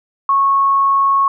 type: tone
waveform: sine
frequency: 1100 Hz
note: C#6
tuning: 14 cents flat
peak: -10 dBFS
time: 0.29-1.28 s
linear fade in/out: 2 ms
effects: none